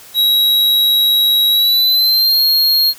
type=tone with pitch glide; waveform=square; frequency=3855 to 4253 Hz; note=B7 to C8; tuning=-43 to +27 cents; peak=-10 dBFS; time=0.14-2.94 s; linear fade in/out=50 ms; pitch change=+170 cents; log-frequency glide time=1.5-2.43 s; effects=white hiss -39 dBFS RMS until 2.98 s